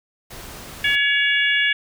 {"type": "noise", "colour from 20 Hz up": "pink", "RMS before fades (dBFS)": -37, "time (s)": [0.3, 0.96], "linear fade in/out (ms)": 10}
{"type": "harmonic tone", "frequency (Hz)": 565, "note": "C#5", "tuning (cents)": 33, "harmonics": [3, 4, 5, 6], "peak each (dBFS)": [-19, -21, -23, -25], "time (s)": [0.84, 1.73], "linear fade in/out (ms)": 5}
{"effects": []}